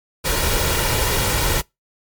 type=noise with comb filter; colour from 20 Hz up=pink; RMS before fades=-19 dBFS; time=0.24-1.62 s; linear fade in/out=20 ms; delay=2.1 ms; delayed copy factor=+0.5; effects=noise-tail reverb RT60 0.2 s tail -25 dB re dry + MP3 96 kbps